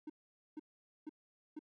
triangle tone bursts, 306 Hz, D#4, 29 cents flat, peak -40 dBFS, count 4, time 0.07-1.592 s, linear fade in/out 5 ms, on 28 ms, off 470 ms, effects none

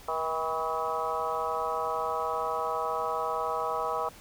harmonic tone with a mistuned harmonic, 160 Hz, D#3, 49 cents sharp, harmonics 3 / 4 / 5 / 6 / 7 / 8, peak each -35 / -35 / -35 / -35 / -35 / -35 dBFS, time 0.08-4.09 s, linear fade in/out 5 ms, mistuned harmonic 6, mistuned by +52 cents, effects pink hiss -51 dBFS RMS until 4.2 s

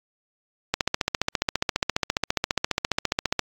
click train, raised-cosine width 0.2 ms, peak -4 dBFS, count 40, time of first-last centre 0.74-3.393 s, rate 14.7 Hz, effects AAC 64 kbps

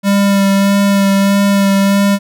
square tone with vibrato, 198.3 Hz, G3, 20 cents sharp, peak -9 dBFS, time 0.03-2.19 s, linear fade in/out 50 ms, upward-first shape sine, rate 1.6 Hz, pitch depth 16 cents each way, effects none

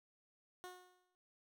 15% pulse tone with exponential decay, 363.4 Hz, F#4, 31 cents flat, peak -40 dBFS, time 0.64-1.15 s, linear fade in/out 0 ms, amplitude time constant 110 ms, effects none

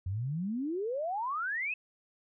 sine exponential sweep, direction up, 87.31 to 2637 Hz, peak -31 dBFS, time 0.06-1.74 s, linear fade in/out 5 ms, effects none

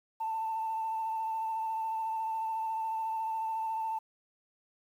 sine tone with vibrato, 889 Hz, A5, 18 cents sharp, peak -30 dBFS, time 0.2-3.99 s, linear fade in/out 10 ms, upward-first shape triangle, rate 14 Hz, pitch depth 25 cents each way, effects tanh soft clip ceiling -26 dBFS + 10-bit

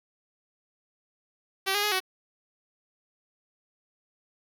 5% pulse tone with pitch steps, 385.5 / 410.4 / 418.6 / 375.3 Hz, G4 / G#4 / G#4 / F#4, -29 / -21 / +14 / +25 cents, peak -13 dBFS, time 1.66-2.004 s, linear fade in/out 20 ms, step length 86 ms, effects none

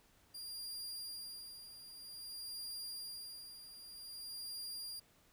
sawtooth tone with tremolo, 4796 Hz, D8, 36 cents sharp, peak -40 dBFS, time 0.34-5 s, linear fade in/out 10 ms, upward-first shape sine, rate 0.52 Hz, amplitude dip 65%, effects pink hiss -69 dBFS RMS until 5.32 s

